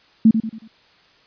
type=tone with echo; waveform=sine; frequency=222 Hz; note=A3; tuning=16 cents sharp; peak=-7 dBFS; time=0.25-0.31 s; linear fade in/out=5 ms; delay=92 ms; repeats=4; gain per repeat=-8 dB; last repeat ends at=0.678 s; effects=white hiss -54 dBFS RMS until 1.26 s + resampled to 11025 Hz

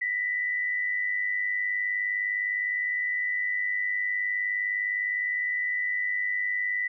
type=tone pair together; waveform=sine; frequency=1886.4 / 1986 Hz; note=A#6 / B6; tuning=+20 / +9 cents; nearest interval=minor second; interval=89 cents; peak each=-34 / -26 dBFS; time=0.01-6.88 s; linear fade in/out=10 ms; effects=none

